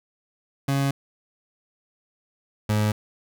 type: tone pair in turn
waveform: 30% pulse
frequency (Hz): 138.2 / 106.13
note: C#3 / G#2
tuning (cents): -5 / +38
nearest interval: perfect fourth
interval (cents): 457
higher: first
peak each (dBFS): -18 / -17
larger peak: second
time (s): 0.68-0.91 / 2.69-2.92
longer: neither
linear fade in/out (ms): 5
effects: none